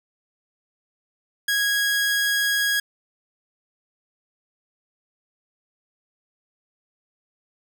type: tone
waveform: sawtooth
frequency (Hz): 1651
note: G#6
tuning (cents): -11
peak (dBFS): -16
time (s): 1.48-2.8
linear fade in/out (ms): 5
effects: none